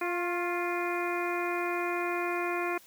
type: harmonic tone with a mistuned harmonic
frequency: 349.2 Hz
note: F4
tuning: in tune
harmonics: 1 / 2 / 3 / 4 / 5 / 6 / 7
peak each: -32 / -36 / -36 / -39 / -41 / -40 / -38 dBFS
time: 0.01-2.78 s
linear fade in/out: 5 ms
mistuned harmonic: 3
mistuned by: +37 cents
effects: white hiss -56 dBFS RMS until 2.86 s + high-pass 100 Hz 12 dB/octave